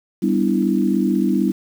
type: chord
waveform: sine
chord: E minor seventh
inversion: first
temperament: equal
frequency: 196 / 246.9 / 293.7 / 329.6 Hz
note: G3 / B3 / D4 / E4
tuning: 0 / 0 / 0 / 0 cents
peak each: -19 / -21 / -22 / -21 dBFS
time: 0.22-1.52 s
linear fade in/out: 10 ms
effects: 7-bit